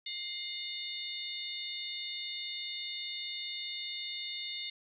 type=harmonic tone with a mistuned harmonic; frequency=725 Hz; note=F#5; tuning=35 cents flat; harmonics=3 / 4 / 5 / 6; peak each=-44 / -46 / -40 / -44 dBFS; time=0.06-4.7 s; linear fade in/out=5 ms; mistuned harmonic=3; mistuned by=-57 cents; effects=none